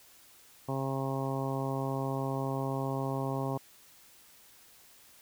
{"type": "harmonic tone", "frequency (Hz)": 134.8, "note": "C#3", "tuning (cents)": -48, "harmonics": [1, 2, 3, 4, 5, 6, 7, 8], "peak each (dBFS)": [-34, -37, -39, -40, -41, -42, -42, -43], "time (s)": [0.68, 3.58], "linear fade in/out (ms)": 10, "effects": ["white hiss -58 dBFS RMS until 5.21 s"]}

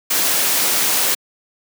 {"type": "noise", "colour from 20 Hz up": "white", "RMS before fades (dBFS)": -17, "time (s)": [0.1, 1.15], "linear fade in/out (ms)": 10, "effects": ["high-pass 200 Hz 12 dB/octave"]}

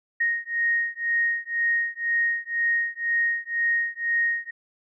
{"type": "beating tone pair", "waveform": "sine", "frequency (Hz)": [1864.7, 1866.7], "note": ["A#6", "A#6"], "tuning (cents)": [0, 2], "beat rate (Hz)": 2, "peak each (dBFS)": -25, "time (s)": [0.2, 4.51], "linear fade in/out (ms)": 10, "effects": []}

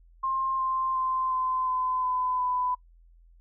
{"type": "tone with pitch steps", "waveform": "sine", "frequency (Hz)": [1060, 1049.6, 1039.4, 1029.2, 1019.2, 1009.2, 999.4], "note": ["C6", "C6", "C6", "C6", "C6", "B5", "B5"], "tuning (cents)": [22, 5, -12, -29, -46, 37, 20], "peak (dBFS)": -25, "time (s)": [0.23, 2.75], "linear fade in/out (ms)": 10, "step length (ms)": 360, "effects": ["noise-tail reverb RT60 0.1 s tail -22 dB re dry", "added 42 Hz sine -53 dBFS peak until 3.4 s"]}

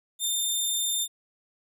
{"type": "tone", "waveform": "15% pulse", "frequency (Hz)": 3608, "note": "A7", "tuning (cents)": 43, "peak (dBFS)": -18, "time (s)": [0.19, 1.08], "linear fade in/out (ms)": 50, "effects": []}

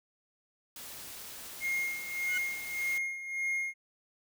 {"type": "noise", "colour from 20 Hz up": "white", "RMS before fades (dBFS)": -45, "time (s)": [0.76, 2.98], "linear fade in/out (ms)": 2}
{"type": "tone with tremolo", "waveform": "triangle", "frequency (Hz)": 2139, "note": "C7", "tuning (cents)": 38, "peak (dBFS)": -27, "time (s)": [1.6, 3.74], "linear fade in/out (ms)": 50, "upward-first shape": "sine", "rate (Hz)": 1.7, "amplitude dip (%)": 70}
{"type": "tone with exponential growth", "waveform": "30% pulse", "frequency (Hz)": 1480, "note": "F#6", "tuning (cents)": 0, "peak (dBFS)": -30, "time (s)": [2.19, 2.38], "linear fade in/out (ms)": 5, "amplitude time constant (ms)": 41}
{"effects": []}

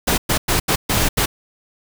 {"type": "noise bursts at uneven times", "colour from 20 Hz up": "pink", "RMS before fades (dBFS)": -17, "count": 6, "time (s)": [[0.07, 0.18], [0.29, 0.38], [0.48, 0.6], [0.68, 0.76], [0.89, 1.09], [1.17, 1.26]], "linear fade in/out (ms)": 10, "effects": []}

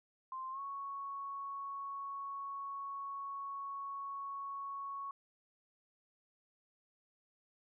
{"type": "tone with pitch glide", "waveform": "sine", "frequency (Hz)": [1046.5, 1108.7], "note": ["C6", "C#6"], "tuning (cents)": [0, 0], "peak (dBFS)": -40, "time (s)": [0.32, 5.11], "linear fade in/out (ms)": 2, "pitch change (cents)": 100, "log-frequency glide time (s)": [0.51, 0.6], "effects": []}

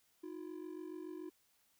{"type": "ring-modulated tone", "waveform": "triangle", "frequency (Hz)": 337.3, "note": "E4", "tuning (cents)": 40, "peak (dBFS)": -39, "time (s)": [0.23, 1.3], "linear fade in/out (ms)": 10, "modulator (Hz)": 23.5, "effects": ["white hiss -74 dBFS RMS until 1.79 s"]}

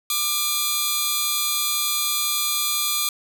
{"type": "tone cluster", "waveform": "10% pulse", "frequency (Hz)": [1196, 3374, 4100], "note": ["D6", "G#7", "C8"], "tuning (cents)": [31, 27, -36], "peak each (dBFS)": -18, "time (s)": [0.1, 3.09], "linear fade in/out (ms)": 2, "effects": []}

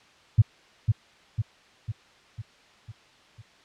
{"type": "tone with echo", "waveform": "sine", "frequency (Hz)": 109.4, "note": "A2", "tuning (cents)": -9, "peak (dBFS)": -11, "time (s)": [0.38, 0.42], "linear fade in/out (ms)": 10, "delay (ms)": 500, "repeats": 6, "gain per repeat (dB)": -5, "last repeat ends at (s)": 3.42, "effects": ["white hiss -56 dBFS RMS until 3.64 s", "low-pass 4000 Hz 12 dB/octave"]}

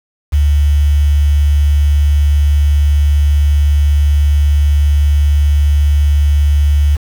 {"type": "tone with quantisation", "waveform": "sine", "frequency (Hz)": 72.6, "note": "D2", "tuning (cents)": -19, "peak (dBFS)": -7, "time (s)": [0.32, 6.97], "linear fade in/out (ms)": 20, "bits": 5, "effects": []}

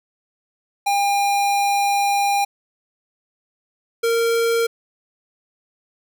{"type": "tone pair in turn", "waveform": "square", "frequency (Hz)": [804, 462], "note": ["G5", "A#4"], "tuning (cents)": [44, -16], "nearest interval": "minor seventh", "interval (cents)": 960, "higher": "first", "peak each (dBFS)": -17, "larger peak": "neither", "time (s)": [[0.86, 2.45], [4.03, 4.67]], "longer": "first", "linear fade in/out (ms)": 10, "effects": []}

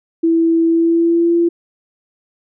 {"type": "tone with pitch glide", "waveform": "sine", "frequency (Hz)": [330, 340.5], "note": ["E4", "F4"], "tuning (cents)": [2, -44], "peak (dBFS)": -10, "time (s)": [0.23, 1.49], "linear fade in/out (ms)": 10, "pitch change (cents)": 54, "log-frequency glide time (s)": [0.66, 1.35], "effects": []}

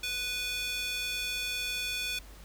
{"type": "tone with high-pass filter", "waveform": "square", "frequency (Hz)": 493.9, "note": "B4", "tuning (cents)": 0, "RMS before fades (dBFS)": -34, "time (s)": [0.03, 2.19], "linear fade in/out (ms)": 5, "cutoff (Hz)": 2800, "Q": 2.6, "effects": ["added 50 Hz sine -49 dBFS peak until 2.44 s", "pink hiss -54 dBFS RMS until 2.44 s"]}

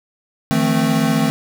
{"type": "chord", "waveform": "square", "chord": "F dominant seventh", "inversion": "third", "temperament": "equal with one note detuned", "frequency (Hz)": [155.56, 170.72, 220, 261.6], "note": ["Eb3", "F3", "A3", "C4"], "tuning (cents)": [0, -39, 0, 0], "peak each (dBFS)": [-21, -24, -19, -20], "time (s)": [0.51, 1.3], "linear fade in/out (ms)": 0, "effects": []}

